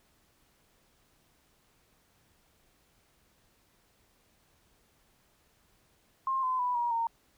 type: tone with pitch steps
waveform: sine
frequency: 1062 / 1024.6 / 988.6 / 953.8 / 920.3 Hz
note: C6 / C6 / B5 / A#5 / A#5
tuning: +25 / -37 / +1 / +39 / -22 cents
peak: -27 dBFS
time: 6.27-7.07 s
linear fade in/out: 2 ms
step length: 160 ms
effects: pink hiss -68 dBFS RMS until 7.37 s